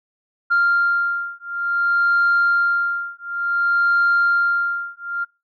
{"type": "beating tone pair", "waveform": "sine", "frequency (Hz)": [1394, 1394.56], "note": ["F6", "F6"], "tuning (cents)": [-4, -3], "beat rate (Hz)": 0.56, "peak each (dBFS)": -18, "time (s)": [0.5, 5.25], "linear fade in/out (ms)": 20, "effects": ["noise-tail reverb RT60 0.3 s tail -26 dB re dry", "tanh soft clip ceiling -10 dBFS"]}